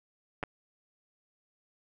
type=clicks; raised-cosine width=0.5 ms; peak=-19 dBFS; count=2; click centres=0.429 / 0.436 s; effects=none